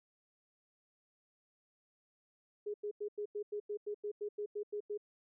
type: tone bursts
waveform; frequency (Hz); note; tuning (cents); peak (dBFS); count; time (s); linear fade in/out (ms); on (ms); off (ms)
sine; 415.3; G#4; 0; -36; 14; 2.66-4.977; 10; 81; 91
effects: none